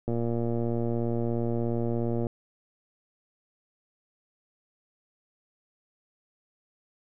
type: click train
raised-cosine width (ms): 2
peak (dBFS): -17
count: 257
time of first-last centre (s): 0.08-2.268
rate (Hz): 117
effects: none